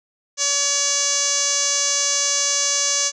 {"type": "tone with low-pass filter", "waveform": "5% pulse", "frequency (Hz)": 568, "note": "C#5", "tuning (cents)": 42, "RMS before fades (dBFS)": -20, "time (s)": [0.37, 3.12], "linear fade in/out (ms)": 50, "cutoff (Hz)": 6400, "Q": 6.8, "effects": []}